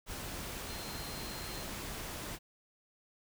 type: tone in noise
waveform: sine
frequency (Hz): 4166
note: C8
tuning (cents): -8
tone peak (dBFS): -49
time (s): 0.66-1.66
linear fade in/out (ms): 50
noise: pink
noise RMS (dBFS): -42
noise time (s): 0.06-2.39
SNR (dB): -10
effects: none